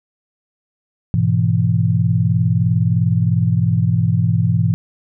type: chord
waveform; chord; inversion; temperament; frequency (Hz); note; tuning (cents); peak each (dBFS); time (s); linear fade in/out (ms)
sine; E major; first; equal with one note detuned; 103.83 / 123.47 / 166.63; G#2 / B2 / E3; 0 / 0 / +19; -17; 1.14-4.74; 0
effects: none